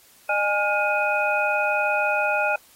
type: tone cluster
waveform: sine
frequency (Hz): 608 / 827 / 1422 / 2497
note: D#5 / G#5 / F6 / D#7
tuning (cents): -40 / -8 / +31 / +6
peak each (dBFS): -25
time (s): 0.29-2.56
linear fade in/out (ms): 5
effects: white hiss -54 dBFS RMS until 2.75 s + AAC 48 kbps